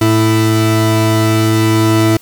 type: tone pair together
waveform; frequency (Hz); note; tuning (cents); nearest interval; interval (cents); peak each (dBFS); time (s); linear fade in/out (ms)
40% pulse; 110 / 329.6; A2 / E4; 0 / 0; octave + perfect fifth; 1900; -11; 0.01-2.17; 5
effects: white hiss -44 dBFS RMS until 2.21 s